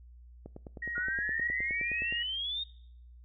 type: click train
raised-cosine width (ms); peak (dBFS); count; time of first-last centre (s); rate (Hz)
2; -30; 17; 0.46-2.125; 9.61
type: tone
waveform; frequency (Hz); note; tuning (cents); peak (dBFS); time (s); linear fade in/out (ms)
sine; 1888; A#6; +22; -34; 0.82-2.23; 5
type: exponential sweep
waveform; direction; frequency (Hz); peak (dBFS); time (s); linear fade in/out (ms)
sine; up; 1425 to 3729; -32; 0.95-2.64; 10
effects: noise-tail reverb RT60 0.7 s tail -22 dB re dry + added 60 Hz sine -50 dBFS peak until 3.24 s